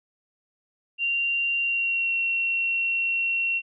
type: tone with pitch glide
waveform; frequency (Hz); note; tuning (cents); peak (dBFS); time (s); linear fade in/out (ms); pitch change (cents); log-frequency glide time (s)
sine; 2770 to 2729; F7 to F7; -15 to -41; -22; 0.98-3.62; 50; -26; 1.6-2.13
effects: none